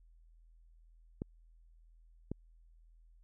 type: clicks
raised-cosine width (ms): 3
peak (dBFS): -24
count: 2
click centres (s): 1.219 / 2.316
effects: added 41 Hz sine -59 dBFS peak until 3.23 s